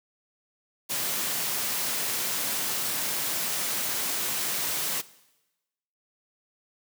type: high-pass noise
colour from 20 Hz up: white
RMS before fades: -29 dBFS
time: 0.89-5.02 s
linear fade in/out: 20 ms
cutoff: 110 Hz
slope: 48 dB/octave
effects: noise-tail reverb RT60 1.0 s tail -19 dB re dry